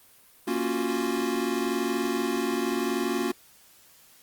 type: chord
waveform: square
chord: Gb major seventh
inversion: first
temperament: equal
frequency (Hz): 233.1 / 277.2 / 349.2 / 370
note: Bb3 / Db4 / F4 / Gb4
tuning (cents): 0 / 0 / 0 / 0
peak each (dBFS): -32 / -32 / -31 / -32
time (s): 0.47-3.32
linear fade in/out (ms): 10
effects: white hiss -56 dBFS RMS until 4.22 s + Opus 32 kbps